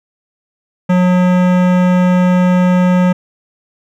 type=tone with hard clipping; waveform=sine; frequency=181 Hz; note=F#3; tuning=38 cents flat; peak=-10 dBFS; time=0.89-3.13 s; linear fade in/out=10 ms; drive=18 dB; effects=none